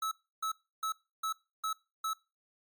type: tone bursts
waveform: square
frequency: 1300 Hz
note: E6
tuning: 24 cents flat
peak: -32 dBFS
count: 6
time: 0.02-2.134 s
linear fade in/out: 5 ms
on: 94 ms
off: 310 ms
effects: noise-tail reverb RT60 0.3 s tail -23 dB re dry + MP3 96 kbps